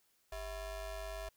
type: ring-modulated tone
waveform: 40% pulse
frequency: 349.2 Hz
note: F4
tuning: in tune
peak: -37 dBFS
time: 0.32-1.29 s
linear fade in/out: 5 ms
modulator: 300 Hz
effects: white hiss -74 dBFS RMS until 1.36 s